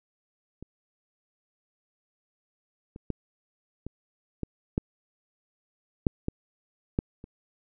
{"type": "clicks", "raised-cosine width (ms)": 3, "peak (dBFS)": [-28, -28, -16, -23, -18, -12, -8, -15, -11, -29], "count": 10, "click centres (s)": [0.626, 2.961, 3.103, 3.866, 4.433, 4.779, 6.068, 6.284, 6.989, 7.241], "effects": []}